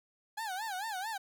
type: tone with vibrato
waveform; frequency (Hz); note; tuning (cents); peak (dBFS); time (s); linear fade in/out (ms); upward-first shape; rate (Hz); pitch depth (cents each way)
30% pulse; 815; G#5; -33; -33; 0.37-1.18; 10; sine; 4.5; 190
effects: none